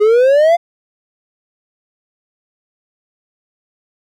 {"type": "exponential sweep", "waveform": "triangle", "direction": "up", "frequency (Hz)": [410.5, 703], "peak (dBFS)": -5, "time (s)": [0, 0.57], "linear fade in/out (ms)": 20, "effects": []}